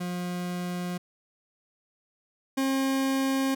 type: tone pair in turn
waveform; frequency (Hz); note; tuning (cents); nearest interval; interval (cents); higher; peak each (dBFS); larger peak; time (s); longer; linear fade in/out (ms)
40% pulse; 178 / 268.5; F3 / C4; +33 / +45; perfect fifth; 712; second; -29 / -23; second; 0-0.98 / 2.57-3.55; neither; 10
effects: none